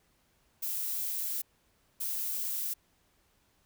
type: noise bursts at uneven times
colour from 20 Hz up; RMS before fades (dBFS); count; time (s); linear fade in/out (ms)
violet; -34; 2; 0.62-1.42 / 2-2.74; 10
effects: pink hiss -70 dBFS RMS until 3.65 s